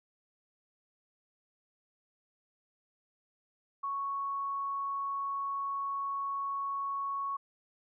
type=tone; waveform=sine; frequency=1108.7 Hz; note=C#6; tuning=in tune; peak=-32 dBFS; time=3.83-7.37 s; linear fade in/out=10 ms; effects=none